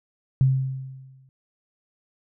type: tone with exponential decay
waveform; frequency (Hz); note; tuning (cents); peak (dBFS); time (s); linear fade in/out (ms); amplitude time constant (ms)
sine; 132.4; C3; +21; -13; 0.41-1.29; 0; 190
effects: none